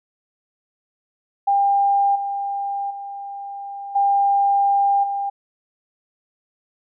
sine tone with level steps, 799 Hz, G5, 33 cents sharp, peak -14 / -22 / -29 / -14 / -21 dBFS, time 1.47-5.3 s, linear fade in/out 10 ms, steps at 2.15 / 2.9 / 3.95 / 5.03 s, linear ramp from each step 10 ms, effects none

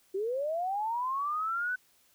sine linear sweep, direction up, 370 to 1517 Hz, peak -29 dBFS, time 0.14-1.76 s, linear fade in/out 10 ms, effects white hiss -66 dBFS RMS until 2.14 s

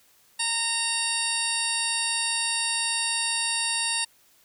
harmonic tone with a mistuned harmonic, 921 Hz, A#5, 21 cents flat, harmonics 1 / 2 / 3 / 4 / 5 / 6 / 8 / 9 / 10, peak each -35 / -35 / -31 / -32 / -31 / -37 / -39 / -38 / -29 dBFS, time 0.39-4.05 s, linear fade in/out 10 ms, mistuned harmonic 4, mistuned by +21 cents, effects white hiss -60 dBFS RMS until 4.44 s

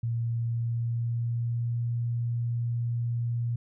sine tone with pitch glide, 116.54 to 118.37 Hz, A#2 to A#2, 0 to +27 cents, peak -26 dBFS, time 0.03-3.56 s, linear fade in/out 5 ms, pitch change +27 cents, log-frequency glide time 0.41-1.79 s, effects none

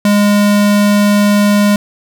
square tone, 205.4 Hz, G#3, 19 cents flat, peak -8 dBFS, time 0.05-1.76 s, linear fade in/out 2 ms, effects none

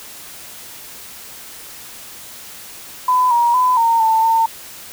sine tone with pitch steps, 1005 / 947 / 1006 / 919 / 891 / 905 Hz, B5 / A#5 / B5 / A#5 / A5 / A5, +30 / +27 / +32 / -25 / +22 / +48 cents, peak -11 dBFS, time 3.08-4.46 s, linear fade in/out 5 ms, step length 230 ms, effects white hiss -36 dBFS RMS until 4.92 s

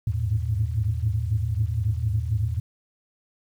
sine tone cluster, 80.1 / 104.1 / 108 / 115.1 Hz, E2 / G#2 / A2 / A#2, -49 / +5 / -32 / -22 cents, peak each -27 dBFS, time 0.07-2.6 s, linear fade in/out 5 ms, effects tanh soft clip ceiling -12 dBFS + 9-bit

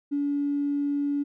triangle tone with tanh clipping, 286 Hz, D4, 46 cents flat, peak -23 dBFS, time 0.11-1.24 s, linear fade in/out 20 ms, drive 2 dB, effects none

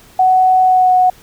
sine tone with pitch glide, 745 to 735.6 Hz, F#5 to F#5, +12 to -10 cents, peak -7 dBFS, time 0.19-1.1 s, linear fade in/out 5 ms, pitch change -22 cents, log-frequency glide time 0.61-0.94 s, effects pink hiss -44 dBFS RMS until 1.22 s

